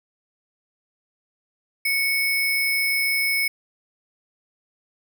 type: tone with sample-and-hold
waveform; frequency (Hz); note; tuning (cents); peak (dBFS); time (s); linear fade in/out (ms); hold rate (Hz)
sine; 2217; C#7; 0; -19; 1.85-3.48; 5; 7350
effects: none